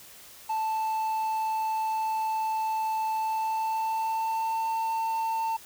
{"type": "tone with pitch glide", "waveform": "triangle", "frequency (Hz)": [880, 898], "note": ["A5", "A5"], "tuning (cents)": [0, 35], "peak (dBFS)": -24, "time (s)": [0.49, 5.57], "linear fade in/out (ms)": 10, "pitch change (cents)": 35, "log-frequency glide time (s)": [3.19, 4.71], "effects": ["white hiss -49 dBFS RMS until 5.65 s"]}